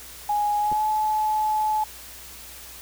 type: tone with pitch glide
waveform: sine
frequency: 830.6 to 858.4 Hz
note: G#5 to A5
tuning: 0 to -43 cents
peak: -20 dBFS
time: 0.29-1.84 s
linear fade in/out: 5 ms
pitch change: +57 cents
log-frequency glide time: 0.59-0.83 s
type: clicks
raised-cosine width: 2 ms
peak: -23 dBFS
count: 2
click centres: 0.717 / 0.726 s
effects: added 60 Hz sine -50 dBFS peak until 2.81 s + white hiss -42 dBFS RMS until 2.81 s